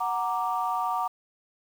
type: chord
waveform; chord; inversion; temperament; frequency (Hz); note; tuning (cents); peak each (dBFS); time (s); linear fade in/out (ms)
sine; Gb augmented; none; equal; 740 / 932.3 / 1174.7; Gb5 / Bb5 / D6; 0 / 0 / 0; -29; 0-1.08; 10
effects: tanh soft clip ceiling -16 dBFS + 8-bit